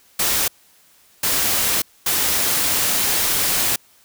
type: noise bursts at uneven times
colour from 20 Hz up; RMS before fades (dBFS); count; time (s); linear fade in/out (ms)
white; -19; 3; 0.19-0.48 / 1.23-1.82 / 2.06-3.76; 5
effects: white hiss -54 dBFS RMS until 4.04 s